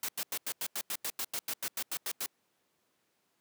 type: noise bursts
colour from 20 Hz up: white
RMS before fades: -35 dBFS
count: 16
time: 0.03-2.261 s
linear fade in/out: 2 ms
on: 56 ms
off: 89 ms
effects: pink hiss -75 dBFS RMS until 3.4 s + high-pass 200 Hz 12 dB/octave